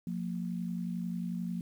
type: tone pair together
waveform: sine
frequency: 177.7 / 228.9 Hz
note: F3 / A#3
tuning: +30 / -31 cents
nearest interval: major third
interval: 439 cents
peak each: -34 / -38 dBFS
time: 0.07-1.61 s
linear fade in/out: 2 ms
effects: 10-bit